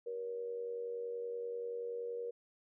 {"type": "tone with amplitude modulation", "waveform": "sine", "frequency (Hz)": 473.7, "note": "A#4", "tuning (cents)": 28, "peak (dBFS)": -35, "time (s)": [0.06, 2.31], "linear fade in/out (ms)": 10, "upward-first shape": "sine", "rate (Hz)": 90.5, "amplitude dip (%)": 60, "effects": []}